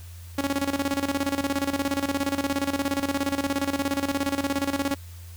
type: tone with tremolo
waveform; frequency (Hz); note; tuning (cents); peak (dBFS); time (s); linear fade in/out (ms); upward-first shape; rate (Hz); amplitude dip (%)
sawtooth; 278.3; C#4; +7; -18; 0.38-4.95; 5; square; 17; 75
effects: added 86 Hz sine -39 dBFS peak until 5.36 s + white hiss -51 dBFS RMS until 5.36 s